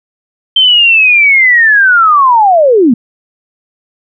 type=linear sweep; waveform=sine; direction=down; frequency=3134 to 214.2 Hz; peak=-3 dBFS; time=0.56-2.94 s; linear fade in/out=5 ms; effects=none